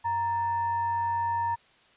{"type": "tone with frequency modulation", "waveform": "sine", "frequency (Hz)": 932.3, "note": "A#5", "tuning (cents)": 0, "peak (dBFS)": -25, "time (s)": [0.04, 1.56], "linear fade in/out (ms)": 20, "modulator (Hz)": 837, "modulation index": 0.33, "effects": ["white hiss -60 dBFS RMS until 1.96 s", "resampled to 8000 Hz"]}